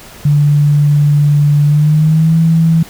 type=tone with pitch glide; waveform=sine; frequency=146.3 to 163.27 Hz; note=D3 to E3; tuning=-6 to -16 cents; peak=-6 dBFS; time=0.25-2.83 s; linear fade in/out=5 ms; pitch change=+190 cents; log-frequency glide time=1.65-2.37 s; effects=pink hiss -35 dBFS RMS until 2.89 s